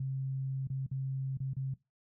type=tone with dropouts; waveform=sine; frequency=133.7 Hz; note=C3; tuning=38 cents sharp; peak=-32 dBFS; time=0-1.74 s; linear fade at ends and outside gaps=5 ms; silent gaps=0.673-0.7 / 0.865-0.913 / 1.373-1.402 / 1.535-1.566 s; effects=noise-tail reverb RT60 0.2 s tail -19 dB re dry